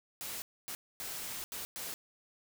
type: noise bursts at uneven times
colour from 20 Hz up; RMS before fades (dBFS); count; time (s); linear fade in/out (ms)
white; -41; 5; 0.21-0.42 / 0.68-0.75 / 1-1.44 / 1.52-1.65 / 1.76-1.94; 0
effects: none